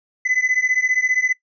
triangle beating tone pair, 2008 / 2023 Hz, B6 / B6, +28 / +41 cents, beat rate 15 Hz, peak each -18 dBFS, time 0.25-1.33 s, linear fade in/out 10 ms, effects noise-tail reverb RT60 0.1 s tail -18 dB re dry + resampled to 16000 Hz

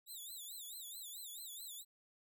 5% pulse tone with vibrato, 3725 Hz, A#7, 2 cents flat, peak -40 dBFS, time 0.06-1.85 s, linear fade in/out 50 ms, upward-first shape sine, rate 4.6 Hz, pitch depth 170 cents each way, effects none

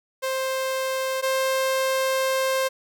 sawtooth tone pair in turn, 526 / 527.9 Hz, C5 / C5, +9 / +15 cents, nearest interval unison, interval 6 cents, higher second, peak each -20 / -17 dBFS, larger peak second, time 0.22-1.22 / 1.22-2.69 s, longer second, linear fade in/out 20 ms, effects none

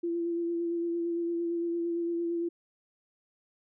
sine tone with vibrato, 340 Hz, F4, 46 cents flat, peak -28 dBFS, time 0.03-2.49 s, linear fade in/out 10 ms, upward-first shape sine, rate 8.8 Hz, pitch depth 19 cents each way, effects none

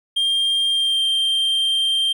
triangle tone with pitch glide, 3198 to 3165 Hz, G7 to G7, +34 to +16 cents, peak -15 dBFS, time 0.16-2.13 s, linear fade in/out 10 ms, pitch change -18 cents, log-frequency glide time 0.69-1.03 s, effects none

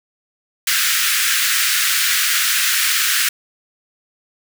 pink high-pass noise, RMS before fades -17 dBFS, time 0.67-3.29 s, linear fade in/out 5 ms, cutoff 1400 Hz, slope 48 dB/octave, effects none

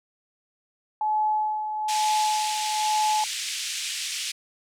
sine tone with tremolo, 856 Hz, A5, 48 cents flat, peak -20 dBFS, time 1.01-3.24 s, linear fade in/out 2 ms, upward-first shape sine, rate 1.1 Hz, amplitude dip 55%
pink band-pass noise, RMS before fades -31 dBFS, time 1.88-4.32 s, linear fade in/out 10 ms, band 2400 to 9000 Hz, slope 24 dB/octave
effects none

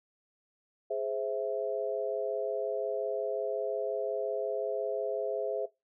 sine chord, Ab augmented, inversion none, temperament equal with one note detuned, 417.7 / 523.3 / 659.3 Hz, Ab4 / C5 / E5, +10 / 0 / 0 cents, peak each -34 / -35 / -33 dBFS, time 0.9-5.66 s, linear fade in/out 10 ms, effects noise-tail reverb RT60 0.2 s tail -19 dB re dry

